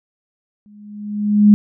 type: tone with exponential growth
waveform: sine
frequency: 207.9 Hz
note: G#3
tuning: 2 cents sharp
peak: -3 dBFS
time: 0.66-1.54 s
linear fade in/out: 0 ms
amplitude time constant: 190 ms
effects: none